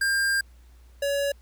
square tone pair in turn, 1600 / 563.9 Hz, G6 / C#5, +35 / +30 cents, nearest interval octave + tritone, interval 1805 cents, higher first, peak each -22 / -24 dBFS, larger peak first, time 0.01-0.41 / 1.02-1.32 s, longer first, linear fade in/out 5 ms, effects added 60 Hz sine -49 dBFS peak until 1.41 s + pink hiss -63 dBFS RMS until 1.41 s

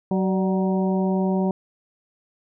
harmonic tone with a mistuned harmonic, 188.2 Hz, F#3, 30 cents sharp, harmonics 1 / 2 / 3 / 4 / 5, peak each -20 / -26 / -30 / -32 / -34 dBFS, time 0.11-1.51 s, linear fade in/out 2 ms, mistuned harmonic 3, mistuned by +58 cents, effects none

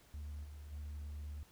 sine tone with level steps, 74 Hz, D2, 14 cents sharp, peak -40 / -47 / -40 dBFS, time 0.14-1.43 s, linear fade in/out 0 ms, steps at 0.43 / 0.71 s, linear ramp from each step 20 ms, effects tanh soft clip ceiling -41 dBFS + pink hiss -65 dBFS RMS until 1.51 s

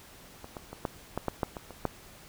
clicks, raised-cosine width 1 ms, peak -28 / -24 / -26 / -15 / -16 / -14 / -13 / -23 / -29 / -13 dBFS, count 10, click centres 0.444 / 0.568 / 0.73 / 0.852 / 1.176 / 1.283 / 1.432 / 1.568 / 1.707 / 1.853 s, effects pink hiss -52 dBFS RMS until 2.28 s

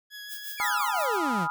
20% pulse tone with vibrato, 1674 Hz, G#6, 13 cents sharp, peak -34 dBFS, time 0.1-0.82 s, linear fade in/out 50 ms, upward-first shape sine, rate 6.3 Hz, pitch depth 9 cents each way
violet noise with tremolo, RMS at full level -37 dBFS, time 0.28-1.19 s, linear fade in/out 50 ms, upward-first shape sine, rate 5.8 Hz, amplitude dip 80%
40% pulse exponential sweep, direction down, 2470 to 146.83 Hz, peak -27 dBFS, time 0.57-1.48 s, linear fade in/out 50 ms
sine chord, F half-diminished seventh, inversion first, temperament equal, 830.6 / 987.8 / 1244.5 / 1396.9 Hz, Ab5 / Cb6 / Eb6 / F6, 0 / 0 / 0 / 0 cents, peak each -32 dBFS, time 0.6-1.5 s, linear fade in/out 0 ms
effects none

